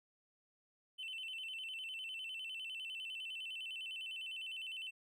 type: tone with vibrato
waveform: triangle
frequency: 2860 Hz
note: F7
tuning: 41 cents sharp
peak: -40 dBFS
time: 0.98-4.91 s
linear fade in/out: 20 ms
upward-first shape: square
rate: 9.9 Hz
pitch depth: 110 cents each way
effects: tanh soft clip ceiling -37 dBFS